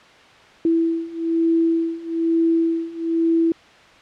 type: beating tone pair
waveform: sine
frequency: 329.6 / 330.7 Hz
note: E4 / E4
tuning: 0 / +6 cents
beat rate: 1.1 Hz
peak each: -21 / -19 dBFS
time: 0.65-3.52 s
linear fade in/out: 2 ms
effects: white hiss -47 dBFS RMS until 4.01 s + low-pass 3000 Hz 12 dB/octave